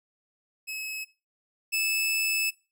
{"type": "tone pair in turn", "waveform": "sawtooth", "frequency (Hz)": [2575, 2618], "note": ["E7", "E7"], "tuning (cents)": [-41, -13], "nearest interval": "unison", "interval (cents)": 28, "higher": "second", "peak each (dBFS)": [-30, -21], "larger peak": "second", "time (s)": [[0.67, 1.05], [1.72, 2.51]], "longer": "second", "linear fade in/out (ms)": 20, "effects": ["noise-tail reverb RT60 0.3 s tail -19 dB re dry"]}